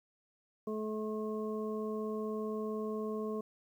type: harmonic tone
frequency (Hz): 215.7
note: A3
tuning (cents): -34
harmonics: 1 / 2 / 3 / 5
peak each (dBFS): -38 / -37 / -47 / -46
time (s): 0.67-3.41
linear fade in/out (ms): 5
effects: 11-bit